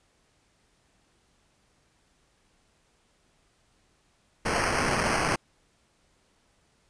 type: noise with sample-and-hold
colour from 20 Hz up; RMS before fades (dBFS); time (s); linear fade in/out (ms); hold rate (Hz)
blue; -26; 4.45-5.36; 10; 3675
effects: pink hiss -67 dBFS RMS until 6.89 s + resampled to 22050 Hz